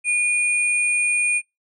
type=tone pair together; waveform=sine; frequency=2446 / 8848 Hz; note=D#7 / C#9; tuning=-30 / -4 cents; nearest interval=octave + minor seventh; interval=2226 cents; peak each=-17 / -26 dBFS; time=0.04-1.42 s; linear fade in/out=50 ms; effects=noise-tail reverb RT60 0.2 s tail -26 dB re dry